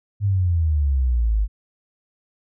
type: exponential sweep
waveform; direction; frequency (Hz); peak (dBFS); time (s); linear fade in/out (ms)
sine; down; 103.83 to 49.57; -16; 0.2-1.48; 50
effects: none